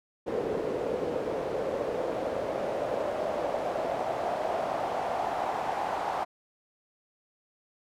pink noise with band-pass filter sweep, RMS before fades -31 dBFS, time 0.26-6.25 s, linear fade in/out 20 ms, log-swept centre 440 to 820 Hz, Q 3.7, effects none

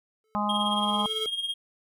square tone with exponential growth, 436.5 Hz, A4, 14 cents flat, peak -31 dBFS, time 0.24-1.26 s, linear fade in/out 1 ms, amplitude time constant 220 ms
harmonic tone, 207.7 Hz, G#3, in tune, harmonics 1 / 3 / 4 / 5 / 6, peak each -29 / -36 / -30 / -30 / -33 dBFS, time 0.35-1.06 s, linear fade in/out 0 ms
triangle tone with tremolo, 3243 Hz, G#7, 42 cents flat, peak -24 dBFS, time 0.49-1.54 s, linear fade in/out 5 ms, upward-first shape sine, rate 18 Hz, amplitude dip 65%
effects none

